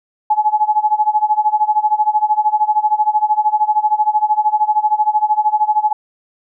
sine tone with tremolo, 851 Hz, G#5, 42 cents sharp, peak -8 dBFS, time 0.3-5.93 s, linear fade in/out 5 ms, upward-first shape sine, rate 13 Hz, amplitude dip 90%, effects none

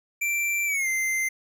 square tone with pitch glide, 2349 to 2081 Hz, D7 to C7, 0 to -10 cents, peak -24 dBFS, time 0.21-1.29 s, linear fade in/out 10 ms, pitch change -210 cents, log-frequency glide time 0.66-0.88 s, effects none

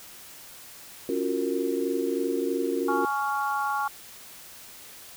sine chord, Gb major seventh, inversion second, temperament just, 277.5 / 346.9 / 370 / 462.5 Hz, Db4 / F4 / Gb4 / Bb4, +2 / -12 / 0 / -14 cents, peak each -30 dBFS, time 1.09-3.05 s, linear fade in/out 2 ms
harmonic tone, 278.9 Hz, C#4, 11 cents sharp, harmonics 3 / 4 / 5, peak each -28 / -29 / -31 dBFS, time 2.88-3.88 s, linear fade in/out 5 ms
effects white hiss -46 dBFS RMS until 5.16 s

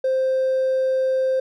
triangle tone with hard clipping, 523.3 Hz, C5, in tune, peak -17 dBFS, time 0.04-1.4 s, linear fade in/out 5 ms, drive 2 dB, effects none

